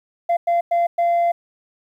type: tone bursts at uneven times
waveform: sine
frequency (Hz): 688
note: F5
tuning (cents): -26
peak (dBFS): -12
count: 4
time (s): 0.29-0.37 / 0.47-0.61 / 0.71-0.87 / 0.98-1.32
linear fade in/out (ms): 10
effects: tanh soft clip ceiling -14 dBFS + 9-bit